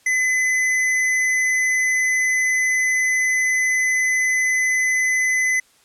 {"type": "tone with hard clipping", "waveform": "sine", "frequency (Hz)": 2022, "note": "B6", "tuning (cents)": 40, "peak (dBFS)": -18, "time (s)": [0.06, 5.6], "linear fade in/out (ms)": 5, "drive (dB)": 14, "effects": ["white hiss -56 dBFS RMS until 5.84 s", "low-pass 10000 Hz 12 dB/octave"]}